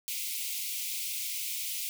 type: high-pass noise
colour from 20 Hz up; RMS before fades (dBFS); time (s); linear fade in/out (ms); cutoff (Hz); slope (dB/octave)
white; -35; 0.08-1.89; 0; 2100; 96
effects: none